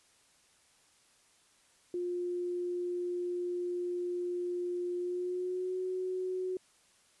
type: tone with pitch glide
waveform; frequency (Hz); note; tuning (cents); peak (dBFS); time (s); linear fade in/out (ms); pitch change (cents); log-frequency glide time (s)
sine; 354.2 to 369.9; F4 to F#4; +24 to 0; -32; 1.94-6.57; 2; +76; 4.97-5.77
effects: white hiss -66 dBFS RMS until 7.2 s + resampled to 24000 Hz